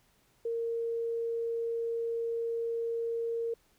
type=tone; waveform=sine; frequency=462.1 Hz; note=A#4; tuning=15 cents flat; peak=-30 dBFS; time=0.45-3.54 s; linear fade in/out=5 ms; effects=pink hiss -68 dBFS RMS until 3.78 s